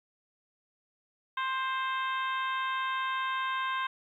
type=harmonic tone; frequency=525 Hz; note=C5; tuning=6 cents sharp; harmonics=2 / 3 / 4 / 5 / 6 / 7; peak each=-31 / -35 / -41 / -43 / -44 / -45 dBFS; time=1.37-3.87 s; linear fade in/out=5 ms; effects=11-bit